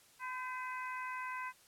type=harmonic tone with a mistuned harmonic; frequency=507 Hz; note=B4; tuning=45 cents sharp; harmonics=2 / 3 / 4 / 5; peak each=-41 / -45 / -47 / -49 dBFS; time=0.19-1.53 s; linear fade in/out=50 ms; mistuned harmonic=3; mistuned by=+30 cents; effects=white hiss -64 dBFS RMS until 1.67 s + low-pass 12000 Hz 12 dB/octave